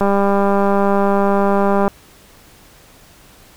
click train, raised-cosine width 1 ms, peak -3 dBFS, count 373, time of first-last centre 0.01-1.879 s, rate 199 Hz, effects pink hiss -46 dBFS RMS until 3.56 s

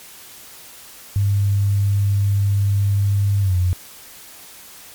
sine tone with pitch glide, 100.2 to 89.79 Hz, G2 to F2, +38 to +49 cents, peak -14 dBFS, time 1.16-3.73 s, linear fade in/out 0 ms, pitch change -189 cents, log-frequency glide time 3.41-3.56 s, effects white hiss -41 dBFS RMS until 4.94 s + MP3 96 kbps

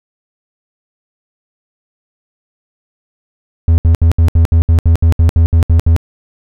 triangle tone bursts, 82.41 Hz, E2, in tune, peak -3 dBFS, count 14, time 3.68-5.964 s, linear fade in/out 0 ms, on 100 ms, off 68 ms, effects none

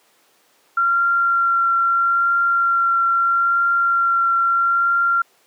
sine tone with vibrato, 1375 Hz, F6, 27 cents flat, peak -14 dBFS, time 0.77-5.22 s, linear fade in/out 5 ms, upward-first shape triangle, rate 0.77 Hz, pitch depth 12 cents each way, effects pink hiss -57 dBFS RMS until 5.46 s + high-pass 400 Hz 12 dB/octave

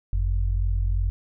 sine tone pair together, 48.12 / 91 Hz, G1 / F#2, -31 / -28 cents, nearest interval major seventh, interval 1103 cents, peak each -21 / -27 dBFS, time 0.13-1.1 s, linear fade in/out 0 ms, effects none

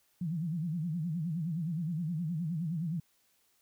sine tone with vibrato, 164.81 Hz, E3, in tune, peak -31 dBFS, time 0.21-3 s, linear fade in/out 5 ms, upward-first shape sine, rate 9.6 Hz, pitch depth 160 cents each way, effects white hiss -71 dBFS RMS until 3.61 s

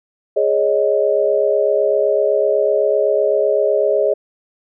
sine chord, Ab suspended fourth, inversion none, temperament equal, 415.3 / 554.4 / 622.3 Hz, Ab4 / Db5 / Eb5, 0 / 0 / 0 cents, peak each -17 dBFS, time 0.36-4.14 s, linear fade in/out 10 ms, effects none

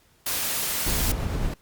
white noise, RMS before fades -27 dBFS, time 0.26-1.12 s, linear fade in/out 5 ms
brown noise with tremolo, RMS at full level -25 dBFS, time 0.86-1.54 s, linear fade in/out 5 ms, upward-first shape sine, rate 9 Hz, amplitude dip 25%
effects pink hiss -61 dBFS RMS until 1.61 s + Opus 48 kbps

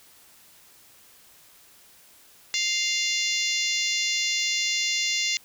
harmonic tone, 698.5 Hz, F5, in tune, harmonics 3 / 4 / 5 / 6 / 7 / 8 / 9 / 10, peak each -29 / -30 / -31 / -32 / -32 / -33 / -34 / -34 dBFS, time 2.54-5.37 s, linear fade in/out 0 ms, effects white hiss -54 dBFS RMS until 5.44 s

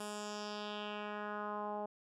10% pulse tone with low-pass filter sweep, 208.6 Hz, G#3, 8 cents sharp, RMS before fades -42 dBFS, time 0-1.86 s, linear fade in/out 5 ms, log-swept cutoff 10000 to 740 Hz, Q 2.5, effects none

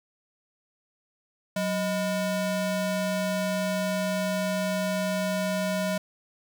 square ring-modulated tone, 406.2 Hz, G#4, 38 cents flat, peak -23 dBFS, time 1.56-5.98 s, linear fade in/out 5 ms, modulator 220 Hz, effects none

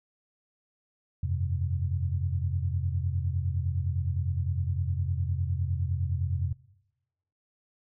sine chord, F suspended second, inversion none, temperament equal with one note detuned, 87.31 / 97.1 / 130.81 Hz, F2 / G2 / C3, 0 / -16 / 0 cents, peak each -28 / -32 / -32 dBFS, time 1.23-6.53 s, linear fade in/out 5 ms, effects noise-tail reverb RT60 1.0 s tail -23 dB re dry

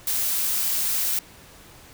blue noise, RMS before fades -24 dBFS, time 0.07-1.19 s, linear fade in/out 2 ms, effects pink hiss -48 dBFS RMS until 1.93 s

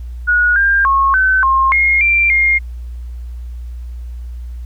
sine tone with pitch steps, 1454 / 1598 / 1090 / 1526 / 1067 / 2144 / 2361 / 2127 Hz, F#6 / G6 / C#6 / G6 / C6 / C7 / D7 / C7, -31 / +33 / -29 / -47 / +34 / +42 / +9 / +28 cents, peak -9 dBFS, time 0.27-2.59 s, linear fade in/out 20 ms, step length 290 ms, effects added 60 Hz sine -24 dBFS peak until 4.65 s + pink hiss -54 dBFS RMS until 4.65 s

